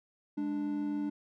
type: tone pair together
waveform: triangle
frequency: 206.5 / 293.7 Hz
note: G#3 / D4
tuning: -10 / 0 cents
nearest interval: tritone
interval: 610 cents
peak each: -36 / -30 dBFS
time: 0.37-1.1 s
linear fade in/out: 10 ms
effects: none